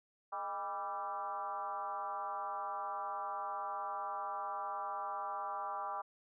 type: tone with frequency modulation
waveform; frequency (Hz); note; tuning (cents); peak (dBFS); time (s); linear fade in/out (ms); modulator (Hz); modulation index
sine; 987.8; B5; 0; -37; 0.32-6.02; 10; 185; 1.6
effects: none